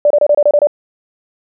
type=tone bursts; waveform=sine; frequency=587.3 Hz; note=D5; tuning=in tune; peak=-6 dBFS; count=8; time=0.05-0.671 s; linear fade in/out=2 ms; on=54 ms; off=27 ms; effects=none